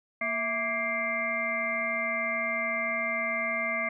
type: harmonic tone with a mistuned harmonic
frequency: 233.4 Hz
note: A#3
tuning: 2 cents sharp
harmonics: 1 / 3 / 5 / 7 / 9 / 10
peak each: -40 / -34 / -36 / -41 / -29 / -40 dBFS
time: 0.21-3.89 s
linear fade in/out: 5 ms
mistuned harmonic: 3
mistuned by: -110 cents
effects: none